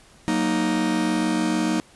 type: chord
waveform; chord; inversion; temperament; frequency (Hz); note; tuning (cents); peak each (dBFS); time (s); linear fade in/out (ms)
45% pulse; D# minor; first; just; 186.68 / 233.3 / 311.1; F#3 / A#3 / D#4; +16 / +2 / 0; -27 / -25 / -23; 0.28-1.8; 0
effects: pink hiss -52 dBFS RMS until 1.95 s + resampled to 24000 Hz